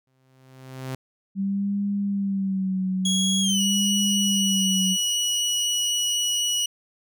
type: tone with exponential growth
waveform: sawtooth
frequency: 130.81 Hz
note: C3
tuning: in tune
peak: -24 dBFS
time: 0.07-0.95 s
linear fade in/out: 2 ms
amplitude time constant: 190 ms
type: tone with vibrato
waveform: sine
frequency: 194.1 Hz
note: G3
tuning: 17 cents flat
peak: -22 dBFS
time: 1.35-4.97 s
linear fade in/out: 50 ms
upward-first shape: sine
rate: 0.47 Hz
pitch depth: 65 cents each way
type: tone with pitch glide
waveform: 25% pulse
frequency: 3322 to 2926 Hz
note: G#7 to F#7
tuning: 0 to -20 cents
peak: -18 dBFS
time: 3.05-6.66 s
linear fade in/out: 5 ms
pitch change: -220 cents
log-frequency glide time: 3.41-3.61 s
effects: none